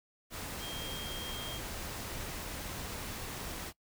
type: tone in noise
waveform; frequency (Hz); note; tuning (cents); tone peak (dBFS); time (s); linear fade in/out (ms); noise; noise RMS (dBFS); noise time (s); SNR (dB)
sine; 3218; G7; +45; -41; 0.59-1.61; 50; pink; -41; 0.3-3.73; -3
effects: noise-tail reverb RT60 0.1 s tail -21 dB re dry